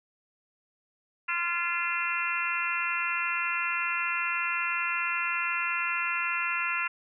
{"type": "harmonic tone with a mistuned harmonic", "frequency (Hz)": 345.3, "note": "F4", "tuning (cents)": -20, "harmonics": [3, 4, 5, 6, 7, 8], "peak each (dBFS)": [-36, -32, -36, -35, -35, -32], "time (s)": [1.28, 6.88], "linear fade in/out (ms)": 10, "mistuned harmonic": 8, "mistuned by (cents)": -36, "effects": []}